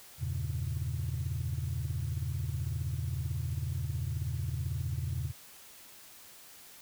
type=chord; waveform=sine; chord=E diminished seventh; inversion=none; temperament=equal; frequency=82.41 / 98 / 116.54 / 138.59 Hz; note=E2 / G2 / Bb2 / Db3; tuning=0 / 0 / 0 / 0 cents; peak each=-35 / -38 / -36 / -36 dBFS; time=0.18-5.33 s; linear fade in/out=50 ms; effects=tanh soft clip ceiling -25 dBFS + white hiss -53 dBFS RMS until 6.81 s